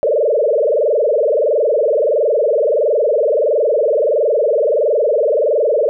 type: tone with frequency modulation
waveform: sine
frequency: 525 Hz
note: C5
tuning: 6 cents sharp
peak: -11 dBFS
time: 0.03-5.89 s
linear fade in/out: 0 ms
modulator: 21.5 Hz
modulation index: 4.3
effects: none